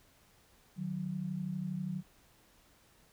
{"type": "tone pair together", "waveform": "sine", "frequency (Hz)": [152.65, 185], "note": ["D#3", "F#3"], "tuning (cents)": [-33, 0], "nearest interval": "minor third", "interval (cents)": 333, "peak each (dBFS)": [-39, -36], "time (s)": [0.76, 2.03], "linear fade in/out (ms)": 50, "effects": ["pink hiss -65 dBFS RMS until 3.12 s"]}